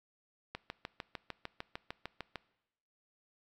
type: click train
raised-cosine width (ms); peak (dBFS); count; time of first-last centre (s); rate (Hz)
0.3; -23; 13; 0.55-2.357; 6.64
effects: noise-tail reverb RT60 0.9 s tail -21 dB re dry